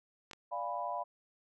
clicks, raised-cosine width 0.2 ms, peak -28 / -31 dBFS, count 2, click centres 0.312 / 0.333 s
sine chord, D diminished seventh, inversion none, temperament equal with one note detuned, 587.3 / 698.5 / 817.8 / 987.8 Hz, D5 / F5 / Ab5 / Cb6, 0 / 0 / -27 / 0 cents, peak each -42 / -39 / -43 / -38 dBFS, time 0.51-1.04 s, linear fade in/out 20 ms
effects none

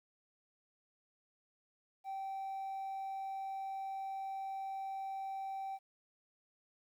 triangle tone, 776 Hz, G5, 18 cents flat, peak -36 dBFS, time 2.04-5.79 s, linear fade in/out 50 ms, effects tanh soft clip ceiling -34 dBFS + 12-bit

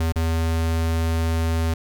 square tone with dropouts, 81.8 Hz, E2, 13 cents flat, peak -20 dBFS, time 0-1.74 s, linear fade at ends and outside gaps 5 ms, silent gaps 0.123-0.158 s, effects none

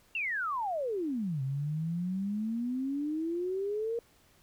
sine exponential two-way sweep, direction down then up, 2794 to 131 to 472.9 Hz, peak -30 dBFS, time 0.15-3.99 s, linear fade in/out 2 ms, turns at 1.42 s, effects pink hiss -64 dBFS RMS until 4.42 s

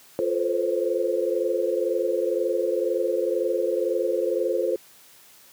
sine tone cluster, 350 / 438.5 / 510 / 532 Hz, F4 / A4 / C5 / C5, +4 / -6 / -44 / +29 cents, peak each -27 dBFS, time 0.19-4.76 s, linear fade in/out 0 ms, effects white hiss -52 dBFS RMS until 5.52 s + high-pass 100 Hz 12 dB/octave

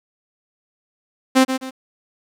sawtooth tone with echo, 261.6 Hz, C4, in tune, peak -6 dBFS, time 1.35-1.45 s, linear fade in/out 20 ms, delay 130 ms, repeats 2, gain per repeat -9 dB, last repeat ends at 1.71 s, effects low-pass 11000 Hz 12 dB/octave + 8-bit

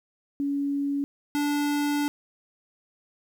sine / square tone pair in turn, 282.1 / 290.9 Hz, C#4 / D4, +30 / -16 cents, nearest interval minor second, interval 54 cents, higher second, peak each -24 dBFS, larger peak neither, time 0.4-1.04 / 1.35-2.08 s, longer second, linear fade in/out 0 ms, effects 10-bit

